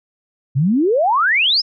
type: exponential sweep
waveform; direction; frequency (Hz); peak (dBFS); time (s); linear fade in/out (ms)
sine; up; 123.47 to 5360; -12; 0.55-1.62; 20
effects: none